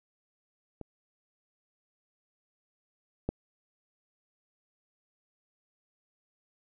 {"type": "clicks", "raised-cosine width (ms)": 2, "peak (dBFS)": [-27, -16], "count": 2, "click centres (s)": [0.813, 3.29], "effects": []}